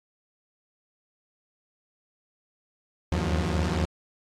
sawtooth tone cluster, 77.2 / 81.4 / 95.5 / 178.7 Hz, D#2 / E2 / G2 / F3, -13 / -21 / -45 / +40 cents, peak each -23 / -27 / -29 / -26 dBFS, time 3.12-3.85 s, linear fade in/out 0 ms, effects low-pass 7000 Hz 12 dB/octave + AAC 48 kbps

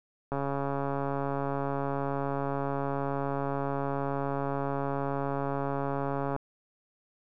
click train, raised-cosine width 1 ms, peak -18 dBFS, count 841, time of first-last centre 0.32-6.363 s, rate 139 Hz, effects none

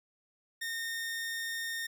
sawtooth tone, 1833 Hz, A#6, 30 cents flat, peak -31 dBFS, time 0.61-1.87 s, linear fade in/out 10 ms, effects none

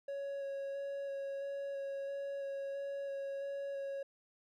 triangle tone with vibrato, 554.4 Hz, C#5, in tune, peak -36 dBFS, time 0.08-4.03 s, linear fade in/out 5 ms, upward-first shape square, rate 1.5 Hz, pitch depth 9 cents each way, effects none

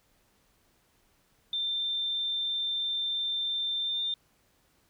sine tone with pitch glide, 3577 to 3598 Hz, A7 to A7, +28 to +38 cents, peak -28 dBFS, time 1.53-4.14 s, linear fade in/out 2 ms, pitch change +10 cents, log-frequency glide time 3.85-3.91 s, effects pink hiss -68 dBFS RMS until 4.89 s

